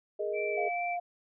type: chord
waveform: sine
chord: Ab suspended second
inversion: none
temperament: just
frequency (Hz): 415.3 / 467.2 / 623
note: Ab4 / Bb4 / Eb5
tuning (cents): 0 / +4 / +2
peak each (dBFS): -33 / -38 / -34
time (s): 0.19-0.69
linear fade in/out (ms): 10
type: tone with vibrato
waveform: sine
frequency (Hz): 2318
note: D7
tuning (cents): -23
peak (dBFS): -35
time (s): 0.33-0.98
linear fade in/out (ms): 50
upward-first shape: sine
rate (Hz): 2.4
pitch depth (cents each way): 16
type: tone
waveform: sine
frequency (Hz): 703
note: F5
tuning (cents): +11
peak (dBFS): -31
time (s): 0.57-1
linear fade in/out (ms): 10
effects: none